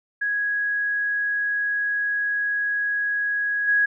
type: tone with level steps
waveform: sine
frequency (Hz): 1661.2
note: G#6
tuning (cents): 0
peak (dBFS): -21 / -16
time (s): 0.21-3.86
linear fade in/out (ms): 10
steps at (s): 3.67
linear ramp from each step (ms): 20
effects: none